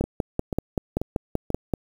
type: two click trains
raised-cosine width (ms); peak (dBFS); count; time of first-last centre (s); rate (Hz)
2; -13 / -9; 4 / 10; 0.04-1.503 / 0.01-1.737; 2.05 / 5.21
effects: 7-bit